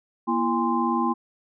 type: tone cluster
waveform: sine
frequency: 238.6 / 335.5 / 815 / 1041 Hz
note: A#3 / E4 / G#5 / C6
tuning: +41 / +31 / -33 / -9 cents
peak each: -25 / -27 / -28 / -25 dBFS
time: 0.27-1.14 s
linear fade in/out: 20 ms
effects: none